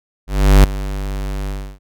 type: tone with ADSR envelope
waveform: square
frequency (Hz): 48.94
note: G1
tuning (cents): -2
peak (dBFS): -4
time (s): 0.27-1.79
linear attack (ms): 370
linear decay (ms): 8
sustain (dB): -17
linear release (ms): 300
effects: none